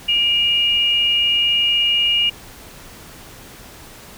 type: tone pair together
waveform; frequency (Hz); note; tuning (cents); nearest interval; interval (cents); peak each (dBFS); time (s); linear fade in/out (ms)
sine; 2371 / 2854; D7 / F7; +16 / +37; minor third; 321; -25 / -14; 0.08-2.3; 10
effects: pink hiss -40 dBFS RMS until 4.17 s